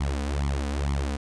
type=tone with flanger; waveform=sawtooth; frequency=70 Hz; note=C#2; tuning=18 cents sharp; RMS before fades=-27 dBFS; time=0-1.17 s; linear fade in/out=10 ms; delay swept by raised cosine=0.9 to 4.1 ms; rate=2.2 Hz; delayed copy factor=+0.9; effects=resampled to 22050 Hz